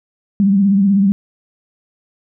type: tone with vibrato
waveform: sine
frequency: 197.6 Hz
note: G3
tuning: 14 cents sharp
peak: -9 dBFS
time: 0.4-1.12 s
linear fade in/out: 0 ms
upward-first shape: triangle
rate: 16 Hz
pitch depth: 80 cents each way
effects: none